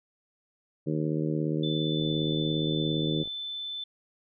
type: harmonic tone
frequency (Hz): 77.3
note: D#2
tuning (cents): -11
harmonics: 2 / 3 / 4 / 5 / 6 / 7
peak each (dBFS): -29 / -35 / -31 / -35 / -37 / -40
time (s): 0.86-3.24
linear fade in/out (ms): 20
type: tone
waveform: sine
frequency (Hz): 3522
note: A7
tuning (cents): +1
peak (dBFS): -33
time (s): 1.63-3.84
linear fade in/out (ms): 5
type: click train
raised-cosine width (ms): 2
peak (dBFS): -34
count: 71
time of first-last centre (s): 2-3.275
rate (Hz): 54.9
effects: none